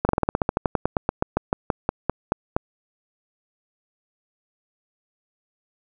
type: slowing click train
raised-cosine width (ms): 1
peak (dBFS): -5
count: 23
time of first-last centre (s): 0.05-2.565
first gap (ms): 40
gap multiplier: 1.09
effects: none